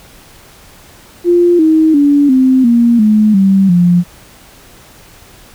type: tone with pitch steps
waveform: sine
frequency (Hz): 349.2 / 316.5 / 286.9 / 260.1 / 235.8 / 213.7 / 193.73 / 175.61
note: F4 / D#4 / D4 / C4 / A#3 / G#3 / G3 / F3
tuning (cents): 0 / +30 / -40 / -10 / +20 / +50 / -20 / +10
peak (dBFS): -5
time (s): 1.24-4.04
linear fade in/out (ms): 50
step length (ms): 350
effects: pink hiss -40 dBFS RMS until 5.54 s